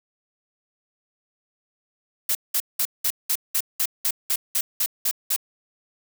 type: noise bursts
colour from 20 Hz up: blue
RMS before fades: -22 dBFS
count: 13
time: 2.29-5.363 s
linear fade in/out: 5 ms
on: 61 ms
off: 190 ms
effects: none